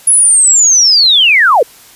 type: linear sweep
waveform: sine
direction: down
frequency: 10548 to 415.4 Hz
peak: -4 dBFS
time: 0.07-1.63 s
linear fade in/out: 5 ms
effects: white hiss -39 dBFS RMS until 1.95 s + resampled to 32000 Hz